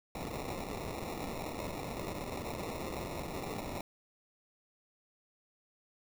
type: noise with sample-and-hold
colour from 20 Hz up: violet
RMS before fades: -40 dBFS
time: 0.15-3.81 s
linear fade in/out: 2 ms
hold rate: 1575 Hz
effects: none